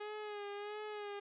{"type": "tone with vibrato", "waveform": "sawtooth", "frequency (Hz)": 415.3, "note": "G#4", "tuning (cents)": 0, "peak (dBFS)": -38, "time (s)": [0, 1.2], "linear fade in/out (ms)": 10, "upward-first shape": "sine", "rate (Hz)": 1.5, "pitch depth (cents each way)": 42, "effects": ["resampled to 8000 Hz"]}